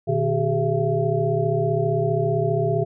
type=tone cluster; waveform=sine; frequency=120.5 / 152.8 / 382.9 / 418.1 / 674 Hz; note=B2 / D#3 / G4 / G#4 / E5; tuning=-42 / -31 / -41 / +12 / +38 cents; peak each=-25 dBFS; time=0.07-2.85 s; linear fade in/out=20 ms; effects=none